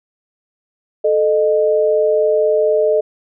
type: tone pair together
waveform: sine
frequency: 437.2 / 613 Hz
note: A4 / D#5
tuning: -11 / -26 cents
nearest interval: tritone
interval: 585 cents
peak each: -14 dBFS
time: 1.04-3.01 s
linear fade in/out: 10 ms
effects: none